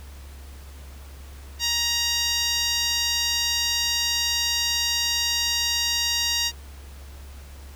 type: tone with band-pass filter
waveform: 10% pulse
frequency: 940 Hz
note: A#5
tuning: 14 cents sharp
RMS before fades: -24 dBFS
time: 1.59-6.52 s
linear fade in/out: 50 ms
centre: 5700 Hz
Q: 0.86
effects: added 69 Hz sine -39 dBFS peak until 7.75 s + pink hiss -49 dBFS RMS until 7.75 s